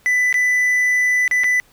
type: tone with dropouts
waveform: triangle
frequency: 1992 Hz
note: B6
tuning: 14 cents sharp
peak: -12 dBFS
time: 0.06-1.6 s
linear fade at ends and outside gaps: 0 ms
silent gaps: 0.327-0.342 / 1.278-1.312 / 1.436-1.442 s
effects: pink hiss -54 dBFS RMS until 1.72 s